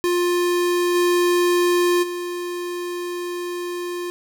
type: tone with level steps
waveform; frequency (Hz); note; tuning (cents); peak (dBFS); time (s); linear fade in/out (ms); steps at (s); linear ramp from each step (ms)
square; 352.3; F4; +15; -18 / -16 / -26; 0.04-4.1; 0; 0.94 / 2.02; 20
effects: none